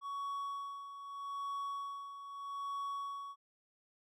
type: tone with tremolo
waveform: triangle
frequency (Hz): 1120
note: C#6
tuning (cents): +18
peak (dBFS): -35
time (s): 0.01-3.36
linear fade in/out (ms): 50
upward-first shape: sine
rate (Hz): 0.8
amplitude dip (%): 65
effects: none